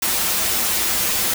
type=noise with comb filter; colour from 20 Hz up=white; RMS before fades=-20 dBFS; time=0.02-1.34 s; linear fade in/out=5 ms; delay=7.1 ms; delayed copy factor=-0.75; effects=none